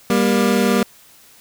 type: tone pair together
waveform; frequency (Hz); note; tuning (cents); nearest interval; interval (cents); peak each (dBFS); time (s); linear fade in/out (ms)
25% pulse; 197.96 / 236.9; G3 / A#3; +17 / +28; minor third; 311; -13; 0.1-0.83; 2
effects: white hiss -48 dBFS RMS until 1.4 s